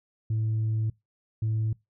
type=tone pair in turn; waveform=sine; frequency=110 / 110 Hz; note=A2 / A2; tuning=0 / 0 cents; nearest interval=unison; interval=0 cents; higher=neither; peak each=-22 dBFS; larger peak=neither; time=0.3-0.9 / 1.42-1.73 s; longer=first; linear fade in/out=5 ms; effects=noise-tail reverb RT60 0.2 s tail -24 dB re dry + tanh soft clip ceiling -22 dBFS